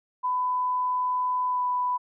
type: tone with pitch glide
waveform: sine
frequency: 1001 to 992.9 Hz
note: B5 to B5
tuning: +23 to +9 cents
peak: -23 dBFS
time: 0.23-1.98 s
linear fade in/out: 20 ms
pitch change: -14 cents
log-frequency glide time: 1.48-1.63 s
effects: none